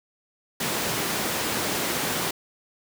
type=high-pass noise; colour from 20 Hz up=pink; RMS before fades=-27 dBFS; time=0.6-2.31 s; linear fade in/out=5 ms; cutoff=180 Hz; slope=12 dB/octave; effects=none